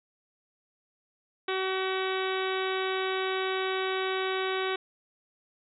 harmonic tone, 378.6 Hz, F#4, 40 cents sharp, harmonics 1 / 2 / 3 / 4 / 5 / 6 / 7 / 8 / 9 / 10, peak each -30 / -37 / -36 / -37 / -40 / -39 / -43 / -42 / -42 / -41 dBFS, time 1.48-4.76 s, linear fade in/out 5 ms, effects none

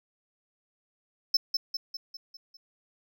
triangle tone with echo, 5274 Hz, E8, in tune, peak -18 dBFS, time 1.34-1.37 s, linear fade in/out 5 ms, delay 200 ms, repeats 6, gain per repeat -5 dB, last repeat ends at 2.57 s, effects none

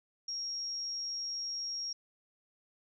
sine tone, 5588 Hz, F8, in tune, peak -35 dBFS, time 0.28-1.93 s, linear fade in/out 5 ms, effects none

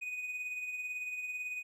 triangle tone with tremolo, 2489 Hz, D#7, in tune, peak -33 dBFS, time 0.01-1.63 s, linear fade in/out 20 ms, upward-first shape triangle, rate 18 Hz, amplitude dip 50%, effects none

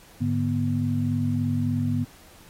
sine tone cluster, 103.9 / 147.4 / 244.2 Hz, G#2 / D3 / B3, +1 / +7 / -19 cents, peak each -26 / -28 / -25 dBFS, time 0.2-2.05 s, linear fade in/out 20 ms, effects pink hiss -52 dBFS RMS until 2.49 s + AAC 48 kbps

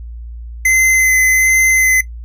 square tone with vibrato, 2051 Hz, C7, 35 cents flat, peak -9 dBFS, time 0.65-2.01 s, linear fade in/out 5 ms, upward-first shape sine, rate 1.3 Hz, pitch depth 11 cents each way, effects noise-tail reverb RT60 0.1 s tail -17 dB re dry + added 58 Hz sine -26 dBFS peak until 2.24 s

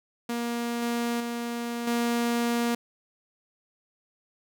sawtooth tone with level steps, 236.4 Hz, A#3, 24 cents sharp, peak -24 / -22 / -26 / -20 dBFS, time 0.29-2.75 s, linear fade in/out 5 ms, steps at 0.82 / 1.2 / 1.87 s, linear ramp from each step 5 ms, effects none

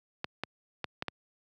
clicks, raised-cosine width 0.3 ms, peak -16 dBFS, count 5, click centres 0.244 / 0.436 / 0.843 / 1.024 / 1.083 s, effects high-pass 100 Hz 12 dB/octave

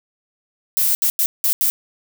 violet noise bursts at uneven times, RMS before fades -17 dBFS, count 5, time 0.77-0.95 / 1.02-1.1 / 1.19-1.26 / 1.44-1.53 / 1.61-1.7 s, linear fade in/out 0 ms, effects none

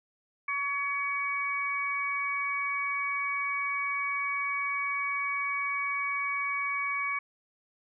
harmonic tone, 564 Hz, C#5, 30 cents sharp, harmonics 2 / 3 / 4, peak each -33 / -41 / -30 dBFS, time 0.48-7.19 s, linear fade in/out 5 ms, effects none

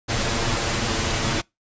pink noise with comb filter, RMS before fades -23 dBFS, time 0.08-1.42 s, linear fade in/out 20 ms, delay 8.8 ms, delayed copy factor +0.6, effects noise-tail reverb RT60 0.2 s tail -25 dB re dry + resampled to 16000 Hz

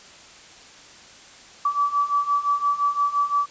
sine beating tone pair, 1149 / 1154.8 Hz, D6 / D6, -38 / -30 cents, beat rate 5.8 Hz, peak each -24 / -21 dBFS, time 1.65-3.46 s, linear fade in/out 5 ms, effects white hiss -46 dBFS RMS until 3.5 s + resampled to 16000 Hz

